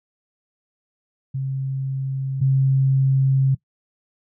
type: tone pair in turn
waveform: sine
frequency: 134.3 / 134.3 Hz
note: C3 / C3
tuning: +46 / +46 cents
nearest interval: unison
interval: 0 cents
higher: neither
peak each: -22 / -14 dBFS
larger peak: second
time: 1.34-2.41 / 2.41-3.55 s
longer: second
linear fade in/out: 10 ms
effects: noise-tail reverb RT60 0.1 s tail -20 dB re dry